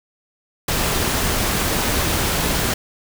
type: noise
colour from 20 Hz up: pink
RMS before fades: -20 dBFS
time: 0.68-2.74 s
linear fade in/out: 5 ms
effects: none